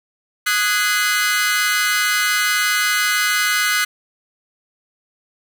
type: chord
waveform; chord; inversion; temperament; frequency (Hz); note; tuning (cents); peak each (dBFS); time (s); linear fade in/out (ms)
sawtooth; Ab dominant seventh; second; equal with one note detuned; 1244.5 / 1480 / 1661.2 / 2052; Eb6 / Gb6 / Ab6 / C7; 0 / 0 / 0 / -34; -20 / -16 / -21 / -17; 0.46-3.85; 10
effects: none